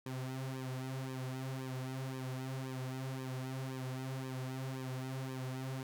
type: tone with flanger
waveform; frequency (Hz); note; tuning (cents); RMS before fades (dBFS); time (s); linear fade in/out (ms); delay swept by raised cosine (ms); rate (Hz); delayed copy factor
sawtooth; 130.81; C3; 0; -41; 0.06-5.83; 2; 1.4 to 5.9; 1.9; -0.85
effects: none